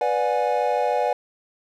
triangle chord, G# half-diminished seventh, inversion first, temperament equal with one note detuned, 493.9 / 587.3 / 723.9 / 830.6 Hz, B4 / D5 / F#5 / G#5, 0 / 0 / -38 / 0 cents, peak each -23 dBFS, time 0.01-1.13 s, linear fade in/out 2 ms, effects none

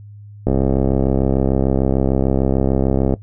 click train, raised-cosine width 2 ms, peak -3 dBFS, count 179, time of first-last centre 0.47-3.139 s, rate 66.7 Hz, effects noise-tail reverb RT60 0.1 s tail -17 dB re dry + added 103 Hz sine -35 dBFS peak until 3.22 s

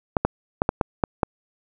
clicks, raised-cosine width 1 ms, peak -4 dBFS, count 7, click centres 0.168 / 0.25 / 0.619 / 0.691 / 0.812 / 1.038 / 1.232 s, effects none

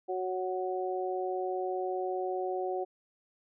harmonic tone, 185 Hz, F#3, in tune, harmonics 2 / 3 / 4, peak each -33 / -38 / -35 dBFS, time 0.08-2.85 s, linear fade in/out 20 ms, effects none

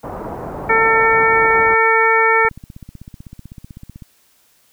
white low-pass noise, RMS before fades -28 dBFS, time 0.03-1.75 s, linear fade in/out 10 ms, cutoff 960 Hz, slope 24 dB/octave
harmonic tone, 449 Hz, A4, 35 cents sharp, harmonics 1 / 2 / 3 / 4 / 5, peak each -17 / -17 / -17 / -17 / -17 dBFS, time 0.69-2.49 s, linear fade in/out 10 ms
click train, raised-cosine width 5 ms, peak -22 dBFS, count 26, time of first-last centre 2.45-4.022 s, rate 15.9 Hz
effects white hiss -56 dBFS RMS until 4.72 s

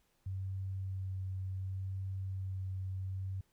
sine tone with vibrato, 95 Hz, F#2, 46 cents sharp, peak -36 dBFS, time 0.26-3.41 s, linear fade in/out 5 ms, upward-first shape sine, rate 0.69 Hz, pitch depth 12 cents each way, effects pink hiss -75 dBFS RMS until 3.52 s

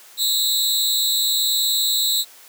sawtooth tone with amplitude modulation, 3929 Hz, B7, 10 cents flat, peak -10 dBFS, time 0.17-2.25 s, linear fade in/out 50 ms, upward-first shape sine, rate 259 Hz, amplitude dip 100%, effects white hiss -46 dBFS RMS until 2.48 s + high-pass 400 Hz 12 dB/octave

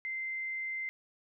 sine tone, 2080 Hz, C7, 11 cents flat, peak -34 dBFS, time 0.05-0.89 s, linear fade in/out 0 ms, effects none

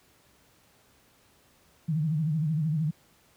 sine tone with vibrato, 155.56 Hz, D#3, in tune, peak -24 dBFS, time 1.88-2.91 s, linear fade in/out 10 ms, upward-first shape sine, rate 13 Hz, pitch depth 110 cents each way, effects pink hiss -62 dBFS RMS until 3.36 s + high-pass 60 Hz 12 dB/octave

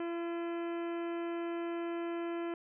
harmonic tone with a mistuned harmonic, 339.7 Hz, F4, 48 cents flat, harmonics 1 / 2 / 3 / 4 / 5 / 6 / 7 / 8 / 9, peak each -35 / -44 / -48 / -50 / -53 / -56 / -57 / -58 / -59 dBFS, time 0-2.54 s, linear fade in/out 2 ms, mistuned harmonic 8, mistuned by -68 cents, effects none

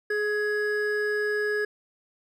triangle tone pair together, 420 / 1672.3 Hz, G#4 / G#6, +19 / +12 cents, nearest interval 2 octaves, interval 2393 cents, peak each -24 / -26 dBFS, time 0.1-1.65 s, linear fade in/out 5 ms, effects none

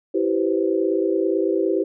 sine chord, C major seventh, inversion first, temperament equal with one note detuned, 329.6 / 387.3 / 493.9 / 523.3 Hz, E4 / G4 / B4 / C5, 0 / -21 / 0 / 0 cents, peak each -22 / -21 / -27 / -27 dBFS, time 0.14-1.84 s, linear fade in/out 10 ms, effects none

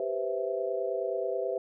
sine chord, C major seventh, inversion second, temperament equal, 392 / 493.9 / 523.3 / 659.3 Hz, G4 / B4 / C5 / E5, 0 / 0 / 0 / 0 cents, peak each -34 dBFS, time 0-1.58 s, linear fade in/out 2 ms, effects none

